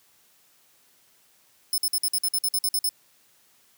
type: tone bursts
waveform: 10% pulse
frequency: 5220 Hz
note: E8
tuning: 18 cents flat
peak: -16 dBFS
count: 12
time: 1.73-2.891 s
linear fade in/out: 2 ms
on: 50 ms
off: 51 ms
effects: white hiss -61 dBFS RMS until 3.77 s + high-pass 80 Hz 12 dB/octave